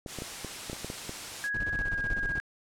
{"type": "noise", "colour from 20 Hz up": "white", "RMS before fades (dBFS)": -39, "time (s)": [0.06, 1.5], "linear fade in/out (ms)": 50}
{"type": "clicks", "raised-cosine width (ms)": 2, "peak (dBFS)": -23, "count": 9, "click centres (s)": [0.062, 0.187, 0.221, 0.447, 0.698, 0.731, 0.846, 0.901, 1.094]}
{"type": "tone with pitch glide", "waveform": "sine", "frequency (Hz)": [1661.2, 1633.6], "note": ["G#6", "G#6"], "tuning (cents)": [0, -29], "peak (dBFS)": -29, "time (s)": [1.44, 2.4], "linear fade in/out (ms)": 0, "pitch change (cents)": -29, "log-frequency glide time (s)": [1.76, 1.95]}
{"type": "noise with tremolo", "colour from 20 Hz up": "brown", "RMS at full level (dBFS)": -34, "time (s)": [1.54, 2.39], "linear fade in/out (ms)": 5, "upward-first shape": "square", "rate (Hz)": 16, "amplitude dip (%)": 75}
{"effects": ["low-pass 9000 Hz 12 dB/octave"]}